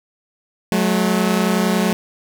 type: tone pair together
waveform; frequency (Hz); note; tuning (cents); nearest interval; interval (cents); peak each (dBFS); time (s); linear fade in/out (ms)
sawtooth; 184.4 / 215; F#3 / A3; -6 / -40; minor third; 266; -14; 0.72-1.93; 0
effects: 8-bit